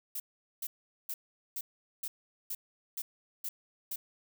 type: noise bursts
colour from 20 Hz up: violet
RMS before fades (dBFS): -37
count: 9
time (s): 0.15-3.96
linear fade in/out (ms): 5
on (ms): 50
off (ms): 420
effects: none